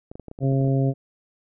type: clicks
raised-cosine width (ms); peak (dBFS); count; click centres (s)
2; -24; 11; 0.115 / 0.155 / 0.197 / 0.283 / 0.314 / 0.389 / 0.432 / 0.524 / 0.612 / 0.646 / 0.679
type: harmonic tone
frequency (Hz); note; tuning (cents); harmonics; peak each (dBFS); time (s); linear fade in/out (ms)
135.1; C#3; -44; 1 / 2 / 3 / 4 / 5; -19 / -25 / -29 / -31 / -33; 0.4-0.94; 50
effects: none